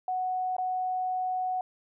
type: tone with dropouts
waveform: sine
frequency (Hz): 740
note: F#5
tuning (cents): 0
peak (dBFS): -27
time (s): 0.08-1.61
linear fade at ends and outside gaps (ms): 2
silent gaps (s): 0.566-0.583
effects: none